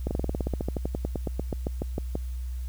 slowing click train, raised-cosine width 2 ms, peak -15 dBFS, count 24, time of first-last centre 0.07-2.154 s, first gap 39 ms, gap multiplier 1.07, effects added 62 Hz sine -30 dBFS peak until 2.68 s + white hiss -56 dBFS RMS until 2.68 s

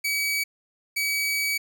sawtooth tone pair in turn, 2277 / 2277 Hz, C#7 / C#7, +46 / +46 cents, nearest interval unison, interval 0 cents, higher neither, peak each -20 dBFS, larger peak neither, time 0.04-0.44 / 0.96-1.58 s, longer second, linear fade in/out 10 ms, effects none

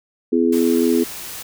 harmonic tone, 84 Hz, E2, 33 cents sharp, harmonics 3 / 4 / 5, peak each -17 / -18 / -19 dBFS, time 0.32-1.04 s, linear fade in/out 10 ms
white noise, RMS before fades -32 dBFS, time 0.52-1.43 s, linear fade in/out 10 ms
effects none

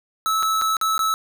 square tone with dropouts, 1304 Hz, E6, 19 cents flat, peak -19 dBFS, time 0.26-1.14 s, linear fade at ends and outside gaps 0 ms, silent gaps 0.426-0.43 / 0.614-0.62 / 0.768-0.813 / 0.979-0.992 s, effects none

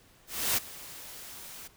white noise with ADSR envelope, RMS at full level -26 dBFS, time 0.27-1.68 s, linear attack 300 ms, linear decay 19 ms, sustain -19 dB, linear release 11 ms, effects pink hiss -60 dBFS RMS until 1.76 s

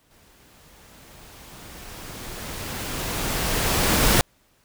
pink noise with exponential growth, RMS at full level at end -17 dBFS, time 0.11-4.21 s, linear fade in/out 0 ms, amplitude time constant 890 ms, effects pink hiss -62 dBFS RMS until 4.64 s

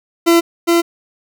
40% pulse tone pair in turn, 337.7 / 339.6 Hz, E4 / F4, +42 / -48 cents, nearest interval unison, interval 10 cents, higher second, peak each -7 / -9 dBFS, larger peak first, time 0.26-0.41 / 0.67-0.82 s, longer neither, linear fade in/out 20 ms, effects none

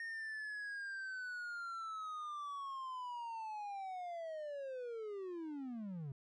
triangle linear sweep, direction down, 1845 to 130.7 Hz, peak -40 dBFS, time 0-6.12 s, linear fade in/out 2 ms, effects resampled to 22050 Hz

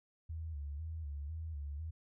sine tone with vibrato, 76.1 Hz, D#2, 38 cents flat, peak -39 dBFS, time 0.29-1.91 s, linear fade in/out 10 ms, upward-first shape square, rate 2 Hz, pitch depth 99 cents each way, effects none

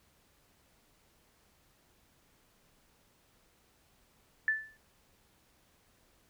sine tone with exponential decay, 1755 Hz, A6, 5 cents flat, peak -23 dBFS, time 4.48-4.77 s, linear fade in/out 1 ms, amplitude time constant 61 ms, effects pink hiss -68 dBFS RMS until 6.29 s

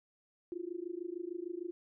sine tone with amplitude modulation, 349.2 Hz, F4, in tune, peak -34 dBFS, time 0.52-1.71 s, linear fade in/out 0 ms, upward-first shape sine, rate 26.6 Hz, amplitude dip 95%, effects none

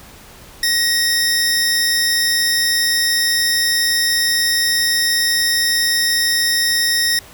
sawtooth tone pair together, 1877 / 5309 Hz, A#6 / E8, +11 / +11 cents, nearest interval octave + tritone, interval 1800 cents, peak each -14 dBFS, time 0.63-7.19 s, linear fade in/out 2 ms, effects pink hiss -41 dBFS RMS until 7.33 s

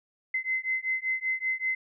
sine beating tone pair, 2053 / 2058.2 Hz, C7 / C7, -33 / -29 cents, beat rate 5.2 Hz, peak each -30 dBFS, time 0.34-1.75 s, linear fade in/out 5 ms, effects none

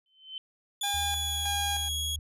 sine tone with exponential growth, 3071 Hz, G7, 36 cents flat, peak -33 dBFS, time 0.06-0.38 s, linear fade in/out 1 ms, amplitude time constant 69 ms
sawtooth tone with pitch glide, 3458 to 3325 Hz, A7 to G#7, -31 to +1 cents, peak -27 dBFS, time 0.81-2.16 s, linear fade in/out 5 ms, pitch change -68 cents, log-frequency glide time 1-1.53 s
sawtooth tone with tremolo, 809 Hz, G#5, 46 cents flat, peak -27 dBFS, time 0.83-1.89 s, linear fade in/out 10 ms, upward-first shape square, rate 1.6 Hz, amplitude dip 65%
sine tone, 76.8 Hz, D#2, 22 cents flat, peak -35 dBFS, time 0.94-2.19 s, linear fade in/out 0 ms
effects resampled to 32000 Hz

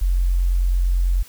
sine tone, 44.58 Hz, F1, 36 cents sharp, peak -15 dBFS, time 0.01-1.23 s, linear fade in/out 10 ms, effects white hiss -46 dBFS RMS until 1.28 s

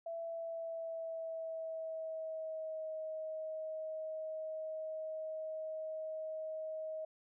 sine tone with pitch glide, 666 to 630.8 Hz, E5 to D#5, +18 to +24 cents, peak -39 dBFS, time 0.06-7.05 s, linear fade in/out 5 ms, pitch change -94 cents, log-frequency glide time 0.19-2.92 s, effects none

